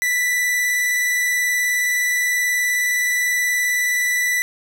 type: tone with vibrato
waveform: 45% pulse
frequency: 1975.5 Hz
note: B6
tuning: in tune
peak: -17 dBFS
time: 0.02-4.42 s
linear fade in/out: 0 ms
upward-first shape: square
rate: 19 Hz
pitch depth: 10 cents each way
effects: none